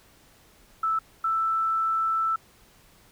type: tone pair in turn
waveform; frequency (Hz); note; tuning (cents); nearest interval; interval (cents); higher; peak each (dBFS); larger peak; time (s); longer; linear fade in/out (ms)
sine; 1315 / 1323.4; E6 / E6; -5 / +6; unison; 11; second; -22; neither; 0.83-0.99 / 1.24-2.36; second; 5
effects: pink hiss -57 dBFS RMS until 3.11 s